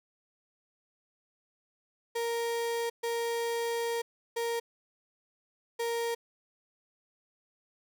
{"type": "tone bursts at uneven times", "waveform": "35% pulse", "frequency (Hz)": 466.2, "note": "A#4", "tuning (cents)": 0, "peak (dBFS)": -28, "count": 4, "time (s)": [[2.15, 2.9], [3.03, 4.02], [4.36, 4.6], [5.79, 6.15]], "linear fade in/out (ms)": 10, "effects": []}